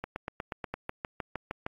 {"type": "two click trains", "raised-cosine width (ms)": 0.5, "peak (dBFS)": [-18, -19], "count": [7, 6], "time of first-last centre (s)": [[0.74, 1.664], [0.04, 0.642]], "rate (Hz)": [6.49, 8.3], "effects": ["AAC 32 kbps"]}